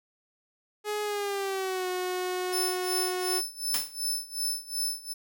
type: tone with pitch glide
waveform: sawtooth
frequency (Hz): 419.5 to 365.2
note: G#4 to F#4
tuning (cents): +17 to -23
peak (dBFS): -25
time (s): 0.84-3.42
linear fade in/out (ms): 50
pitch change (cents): -240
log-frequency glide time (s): 1.03-1.88
type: tone with tremolo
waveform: 20% pulse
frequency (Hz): 5274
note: E8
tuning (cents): 0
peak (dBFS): -21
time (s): 2.52-5.14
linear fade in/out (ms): 20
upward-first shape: sine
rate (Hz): 2.7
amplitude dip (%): 90
type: noise with exponential decay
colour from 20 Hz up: white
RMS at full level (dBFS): -27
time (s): 3.74-3.97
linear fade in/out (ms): 1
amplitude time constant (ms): 48
effects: none